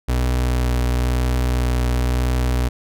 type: tone with vibrato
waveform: 35% pulse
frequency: 61.74 Hz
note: B1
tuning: in tune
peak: -15 dBFS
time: 0.08-2.69 s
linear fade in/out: 10 ms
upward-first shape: triangle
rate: 1 Hz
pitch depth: 14 cents each way
effects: none